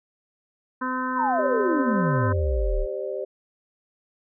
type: harmonic tone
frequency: 256 Hz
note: C4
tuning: 38 cents flat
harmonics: 1 / 2 / 4 / 5 / 6 / 7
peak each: -29 / -37 / -28 / -34 / -32 / -42 dBFS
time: 0.81-2.33 s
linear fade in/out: 10 ms
type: exponential sweep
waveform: sine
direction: down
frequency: 1057 to 31.54 Hz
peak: -21 dBFS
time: 1.15-2.87 s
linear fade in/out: 50 ms
type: chord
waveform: sine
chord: G suspended fourth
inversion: none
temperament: equal with one note detuned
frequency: 392 / 523.3 / 597.6 Hz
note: G4 / C5 / D5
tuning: 0 / 0 / +30 cents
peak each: -31 / -31 / -32 dBFS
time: 1.38-3.25 s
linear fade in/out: 10 ms
effects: none